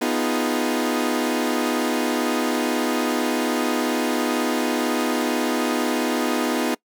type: chord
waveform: sawtooth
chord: F half-diminished seventh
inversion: second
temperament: equal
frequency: 246.9 / 311.1 / 349.2 / 415.3 Hz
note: Cb4 / Eb4 / F4 / Ab4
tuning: 0 / 0 / 0 / 0 cents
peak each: -20 / -21 / -24 / -25 dBFS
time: 0.01-6.75 s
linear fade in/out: 10 ms
effects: noise-tail reverb RT60 0.1 s tail -23 dB re dry